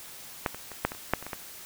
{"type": "clicks", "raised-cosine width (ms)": 0.5, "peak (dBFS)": [-10, -24, -25, -8, -21, -30, -7, -25, -22, -17], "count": 10, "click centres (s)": [0.462, 0.546, 0.717, 0.85, 0.919, 0.949, 1.136, 1.226, 1.266, 1.332], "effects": ["white hiss -45 dBFS RMS until 1.65 s"]}